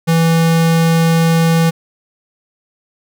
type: tone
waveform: square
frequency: 164.81 Hz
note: E3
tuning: in tune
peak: -10 dBFS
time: 0.07-1.71 s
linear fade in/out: 20 ms
effects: none